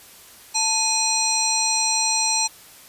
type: harmonic tone with a mistuned harmonic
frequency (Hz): 830.6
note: G#5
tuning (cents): 0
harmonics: 1 / 3 / 5 / 7 / 9 / 10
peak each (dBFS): -26 / -29 / -24 / -23 / -26 / -31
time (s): 0.54-2.48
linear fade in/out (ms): 20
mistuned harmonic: 1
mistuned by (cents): +100
effects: white hiss -46 dBFS RMS until 2.88 s + resampled to 32000 Hz